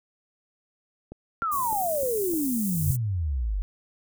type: click train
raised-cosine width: 2 ms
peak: -26 dBFS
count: 5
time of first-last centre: 1.12-2.336 s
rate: 3.29 Hz
type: exponential sweep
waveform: sine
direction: down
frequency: 1396.9 to 44.17 Hz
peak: -24 dBFS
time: 1.42-3.62 s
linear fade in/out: 0 ms
type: band-stop noise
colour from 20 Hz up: white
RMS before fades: -33 dBFS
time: 1.51-2.97 s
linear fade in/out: 20 ms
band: 320 to 7800 Hz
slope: 24 dB/octave
type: tone with exponential growth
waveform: sine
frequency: 91.3 Hz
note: F#2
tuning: 23 cents flat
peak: -19 dBFS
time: 2.64-2.91 s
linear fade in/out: 5 ms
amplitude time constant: 57 ms
effects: none